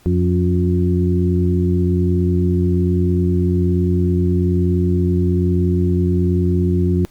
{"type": "harmonic tone with a mistuned harmonic", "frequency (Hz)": 89, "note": "F2", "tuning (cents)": 33, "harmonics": [1, 2, 3, 4], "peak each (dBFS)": [-16, -18, -24, -21], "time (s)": [0.06, 7.05], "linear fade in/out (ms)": 0, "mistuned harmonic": 3, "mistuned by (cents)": 50, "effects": ["pink hiss -52 dBFS RMS until 7.1 s", "Opus 48 kbps"]}